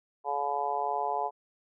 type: harmonic tone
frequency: 142.8 Hz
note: D3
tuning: 48 cents flat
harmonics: 3 / 4 / 5 / 6 / 7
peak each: -37 / -39 / -32 / -32 / -35 dBFS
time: 0.24-1.31 s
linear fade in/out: 50 ms
effects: none